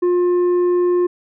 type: tone with tanh clipping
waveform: sine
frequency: 355.1 Hz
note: F4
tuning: 29 cents sharp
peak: -14 dBFS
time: 0.02-1.07 s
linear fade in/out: 10 ms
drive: 5 dB
effects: none